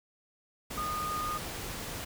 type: tone in noise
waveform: sine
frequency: 1227 Hz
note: D#6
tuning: 25 cents flat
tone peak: -32 dBFS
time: 0.77-1.38 s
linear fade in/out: 10 ms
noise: pink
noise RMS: -39 dBFS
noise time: 0.7-2.05 s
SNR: +4 dB
effects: none